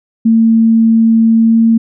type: tone with pitch glide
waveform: sine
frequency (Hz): 225.8 to 227.1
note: A3 to A#3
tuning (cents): +45 to -45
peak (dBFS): -5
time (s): 0.25-1.78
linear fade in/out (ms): 10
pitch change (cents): +10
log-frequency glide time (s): 1.37-1.59
effects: none